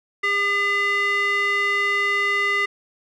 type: tone with band-pass filter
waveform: square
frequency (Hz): 403.2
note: G4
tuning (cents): +49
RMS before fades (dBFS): -21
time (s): 0.23-2.66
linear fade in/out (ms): 10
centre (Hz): 1900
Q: 3.9
effects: none